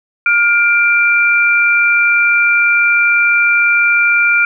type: tone pair together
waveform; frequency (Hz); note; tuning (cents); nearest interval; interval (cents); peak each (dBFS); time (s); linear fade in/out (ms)
sine; 1415 / 2361; F6 / D7; +22 / +9; major sixth; 887; -11; 0.26-4.45; 2
effects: none